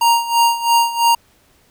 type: tone with tremolo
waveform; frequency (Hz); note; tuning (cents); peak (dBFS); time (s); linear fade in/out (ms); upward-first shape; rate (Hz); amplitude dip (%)
square; 934; A#5; +3; -10; 0.01-1.15; 5; sine; 3; 80
effects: pink hiss -55 dBFS RMS until 1.7 s